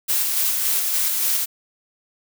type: noise with tremolo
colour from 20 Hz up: blue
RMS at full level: -20 dBFS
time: 0.08-1.46 s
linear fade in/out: 20 ms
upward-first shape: square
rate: 3.5 Hz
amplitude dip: 25%
effects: none